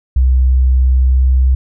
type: tone with pitch glide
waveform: sine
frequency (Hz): 64 to 64.56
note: C2 to C2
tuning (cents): -38 to -23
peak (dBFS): -7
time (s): 0.16-1.55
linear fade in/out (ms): 5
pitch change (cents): +15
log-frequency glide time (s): 0.35-1.39
effects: none